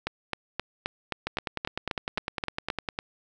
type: two click trains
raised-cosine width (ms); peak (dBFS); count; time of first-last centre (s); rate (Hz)
0.3; -12 / -13; 11 / 18; 0.07-2.702 / 1.27-2.989; 3.8 / 9.89
effects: none